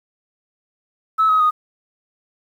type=tone with pitch steps; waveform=sine; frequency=1300 / 1269.6 / 1239.9 Hz; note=E6 / D#6 / D#6; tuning=-24 / +35 / -6 cents; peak=-11 dBFS; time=1.18-1.51 s; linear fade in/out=20 ms; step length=110 ms; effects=tanh soft clip ceiling -8 dBFS + 8-bit